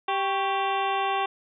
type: harmonic tone with a mistuned harmonic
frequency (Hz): 392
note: G4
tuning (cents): 0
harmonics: 1 / 2 / 3 / 4 / 5 / 6 / 7 / 8 / 9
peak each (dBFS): -32 / -26 / -29 / -38 / -39 / -39 / -35 / -41 / -40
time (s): 0.08-1.26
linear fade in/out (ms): 5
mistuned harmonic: 3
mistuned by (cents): -94
effects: none